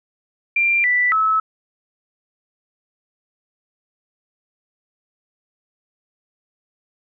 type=tone with pitch steps; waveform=sine; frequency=2376 / 1974 / 1298 Hz; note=D7 / B6 / E6; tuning=+20 / -1 / -27 cents; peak=-14 dBFS; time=0.56-1.4 s; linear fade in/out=5 ms; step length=280 ms; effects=none